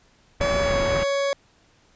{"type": "low-pass noise", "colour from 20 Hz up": "pink", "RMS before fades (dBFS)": -27, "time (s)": [0.4, 1.04], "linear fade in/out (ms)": 10, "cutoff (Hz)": 2400, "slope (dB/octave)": 24}
{"type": "tone with pitch glide", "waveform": "40% pulse", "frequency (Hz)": [568, 557.9], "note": ["C#5", "C#5"], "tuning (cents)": [42, 11], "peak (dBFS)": -20, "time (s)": [0.41, 1.33], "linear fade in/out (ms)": 0, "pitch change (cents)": -31, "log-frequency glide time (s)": [0.58, 0.74]}
{"effects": ["pink hiss -59 dBFS RMS until 1.95 s", "resampled to 16000 Hz"]}